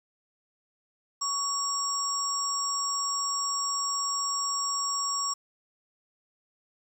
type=tone cluster; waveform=sine; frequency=1121 / 5560 / 7630 Hz; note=C#6 / F8 / A#8; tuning=+19 / -9 / +39 cents; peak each=-31 / -31 / -32 dBFS; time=1.21-5.34 s; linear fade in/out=10 ms; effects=9-bit